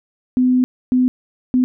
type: tone bursts at uneven times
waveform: sine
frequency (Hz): 252.8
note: B3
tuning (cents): +41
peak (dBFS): -11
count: 3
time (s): 0.37-0.64 / 0.92-1.08 / 1.54-1.64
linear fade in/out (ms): 0
effects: none